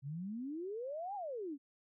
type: exponential two-way sweep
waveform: sine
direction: up then down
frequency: 131 to 840 to 263.4 Hz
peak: -39 dBFS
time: 0.02-1.58 s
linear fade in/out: 50 ms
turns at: 1.15 s
effects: none